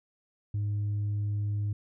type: tone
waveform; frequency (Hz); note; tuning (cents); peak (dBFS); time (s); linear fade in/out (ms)
sine; 103.3; G#2; -9; -25; 0.54-1.73; 5
effects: tanh soft clip ceiling -26 dBFS